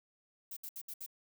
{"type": "noise bursts", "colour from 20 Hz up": "violet", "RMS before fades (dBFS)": -44, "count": 5, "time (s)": [0.51, 1.063], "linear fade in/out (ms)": 5, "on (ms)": 57, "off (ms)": 67, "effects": []}